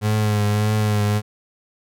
35% pulse tone with vibrato, 105.6 Hz, G#2, 29 cents sharp, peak -15 dBFS, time 0.01-1.22 s, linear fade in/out 50 ms, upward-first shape triangle, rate 1.7 Hz, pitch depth 37 cents each way, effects none

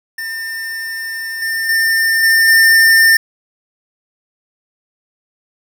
square tone with level steps, 1803 Hz, A6, 42 cents sharp, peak -22 / -17 / -12 / -9 / -7 dBFS, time 0.18-3.17 s, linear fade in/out 5 ms, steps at 1.42 / 1.69 / 2.23 / 2.48 s, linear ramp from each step 2 ms, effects 7-bit

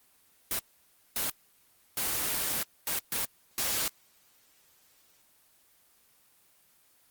white noise bursts at uneven times, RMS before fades -30 dBFS, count 6, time 0.51-0.59 / 1.16-1.3 / 1.97-2.63 / 2.87-2.99 / 3.12-3.25 / 3.58-3.88 s, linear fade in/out 2 ms, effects white hiss -64 dBFS RMS until 7.1 s + Opus 24 kbps

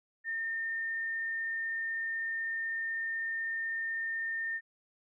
sine tone, 1816 Hz, A#6, 46 cents flat, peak -32 dBFS, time 0.24-4.61 s, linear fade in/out 50 ms, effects none

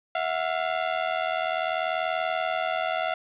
sawtooth ring-modulated tone, 691 Hz, F5, 19 cents flat, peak -18 dBFS, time 0.15-3.14 s, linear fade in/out 0 ms, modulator 40.3 Hz, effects resampled to 8000 Hz + 8-bit

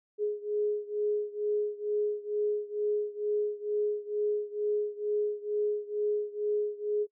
sine beating tone pair, 417.3 / 419.5 Hz, G#4 / G#4, +8 / +17 cents, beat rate 2.2 Hz, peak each -30 / -32 dBFS, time 0.18-7.07 s, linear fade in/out 50 ms, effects noise-tail reverb RT60 0.1 s tail -26 dB re dry

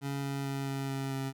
25% pulse tone with pitch steps, 139.3 / 138.42 / 137.54 / 136.67 / 135.8 / 134.94 Hz, C#3 / C#3 / C#3 / C#3 / C#3 / C#3, +9 / -2 / -13 / -24 / -35 / -46 cents, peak -29 dBFS, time 0.01-1.33 s, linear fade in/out 50 ms, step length 220 ms, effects none

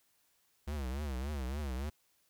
square tone with vibrato, 68.8 Hz, C#2, 12 cents flat, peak -36 dBFS, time 0.67-1.9 s, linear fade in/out 10 ms, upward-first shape triangle, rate 3.5 Hz, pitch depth 200 cents each way, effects white hiss -73 dBFS RMS until 2.29 s

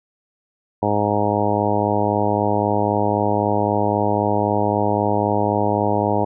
harmonic tone, 103.83 Hz, G#2, in tune, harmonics 1 / 2 / 3 / 4 / 5 / 6 / 7 / 8 / 9, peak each -25 / -25 / -25 / -25 / -25 / -25 / -25 / -25 / -25 dBFS, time 0.82-6.25 s, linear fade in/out 10 ms, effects none

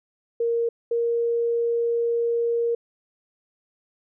sine tone pair in turn, 466.2 / 468.1 Hz, A#4 / A#4, 0 / +7 cents, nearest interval unison, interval 7 cents, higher second, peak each -20 dBFS, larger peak neither, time 0.4-0.69 / 0.91-2.75 s, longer second, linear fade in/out 5 ms, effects none

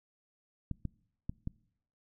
clicks, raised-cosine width 5 ms, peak -23 dBFS, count 4, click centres 0.713 / 0.853 / 1.295 / 1.474 s, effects noise-tail reverb RT60 0.7 s tail -24 dB re dry

